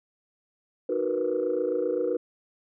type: chord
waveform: sine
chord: B major seventh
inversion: first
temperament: equal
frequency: 311.1 / 370 / 466.2 / 493.9 Hz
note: D#4 / F#4 / A#4 / B4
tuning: 0 / 0 / 0 / 0 cents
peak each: -32 / -29 / -29 / -27 dBFS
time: 0.89-2.17 s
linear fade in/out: 5 ms
effects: tanh soft clip ceiling -17 dBFS